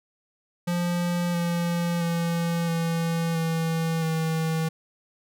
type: tone with pitch steps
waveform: square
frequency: 174.61 / 171.81 / 169.05 / 166.34 / 163.67 / 161.05 Hz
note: F3 / F3 / E3 / E3 / E3 / E3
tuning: 0 / -28 / +44 / +16 / -12 / -40 cents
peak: -24 dBFS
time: 0.67-4.69 s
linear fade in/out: 10 ms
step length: 670 ms
effects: none